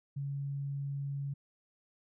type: tone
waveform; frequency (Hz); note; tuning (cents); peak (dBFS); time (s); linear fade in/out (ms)
sine; 140; C#3; +18; -34; 0.16-1.34; 10
effects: none